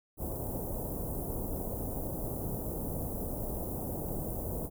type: band-stop noise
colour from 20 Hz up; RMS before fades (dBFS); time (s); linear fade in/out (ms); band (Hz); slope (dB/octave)
pink; -36; 0.17-4.7; 50; 710 to 12000; 24
effects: none